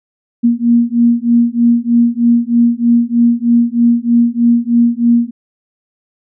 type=beating tone pair; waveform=sine; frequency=234.6 / 237.8 Hz; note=A#3 / A#3; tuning=+11 / +35 cents; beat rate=3.2 Hz; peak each=-11 dBFS; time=0.43-5.31 s; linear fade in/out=20 ms; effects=none